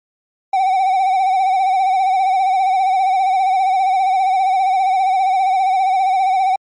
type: tone with vibrato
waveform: triangle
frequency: 760 Hz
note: F#5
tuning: 46 cents sharp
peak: -10 dBFS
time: 0.53-6.56 s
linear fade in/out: 5 ms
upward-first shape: sine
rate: 15 Hz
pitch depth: 60 cents each way
effects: MP3 48 kbps